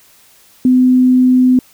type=tone; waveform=sine; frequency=253.9 Hz; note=B3; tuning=48 cents sharp; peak=-6 dBFS; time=0.65-1.59 s; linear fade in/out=2 ms; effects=white hiss -47 dBFS RMS until 1.73 s